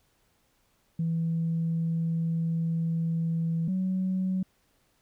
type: tone pair in turn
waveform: sine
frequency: 164.81 / 186.88 Hz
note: E3 / F#3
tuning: 0 / +18 cents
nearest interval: major second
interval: 218 cents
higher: second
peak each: -24 dBFS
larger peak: neither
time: 0.99-3.68 / 3.68-4.43 s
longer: first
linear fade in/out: 5 ms
effects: tanh soft clip ceiling -21 dBFS + pink hiss -69 dBFS RMS until 5.01 s